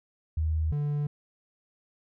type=tone pair in turn; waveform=sine / triangle; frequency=78.9 / 146.47 Hz; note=D#2 / D3; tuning=+25 / -4 cents; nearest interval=major seventh; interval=1071 cents; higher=second; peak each=-24 dBFS; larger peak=neither; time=0.37-0.72 / 0.72-1.07 s; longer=neither; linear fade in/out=5 ms; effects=none